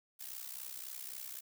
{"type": "noise with amplitude modulation", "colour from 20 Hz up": "blue", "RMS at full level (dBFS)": -42, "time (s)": [0.19, 1.41], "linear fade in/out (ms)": 20, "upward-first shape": "sine", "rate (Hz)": 63.7, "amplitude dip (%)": 80, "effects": []}